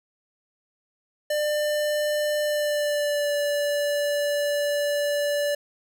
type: tone with pitch glide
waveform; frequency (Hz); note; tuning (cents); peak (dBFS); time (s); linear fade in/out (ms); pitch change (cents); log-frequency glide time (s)
square; 597 to 581; D5 to D5; +28 to -19; -23; 1.3-5.55; 5; -47; 2.42-3.35
effects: none